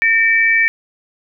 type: tone pair together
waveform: sine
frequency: 1818 / 2307 Hz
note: A#6 / D7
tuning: -44 / -31 cents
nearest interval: major third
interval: 413 cents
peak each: -13 dBFS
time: 0.02-0.68 s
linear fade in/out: 0 ms
effects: none